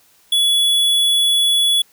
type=tone; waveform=square; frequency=3400 Hz; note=G#7; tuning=40 cents sharp; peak=-13 dBFS; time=0.32-1.82 s; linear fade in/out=5 ms; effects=white hiss -54 dBFS RMS until 1.92 s